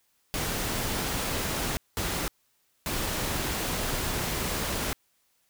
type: noise bursts at uneven times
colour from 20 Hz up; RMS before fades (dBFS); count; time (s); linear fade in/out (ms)
pink; -30; 3; 0.34-1.77 / 1.97-2.28 / 2.86-4.93; 0
effects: white hiss -70 dBFS RMS until 5.49 s